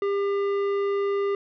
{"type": "tone with tanh clipping", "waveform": "sine", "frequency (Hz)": 400, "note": "G4", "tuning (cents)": 35, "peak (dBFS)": -24, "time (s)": [0.02, 1.35], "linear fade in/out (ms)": 2, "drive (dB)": 12, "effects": []}